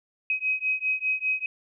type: beating tone pair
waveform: sine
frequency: 2529 / 2534 Hz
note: D#7 / D#7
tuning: +28 / +31 cents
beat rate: 5 Hz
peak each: -27 dBFS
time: 0.3-1.46 s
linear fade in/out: 2 ms
effects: none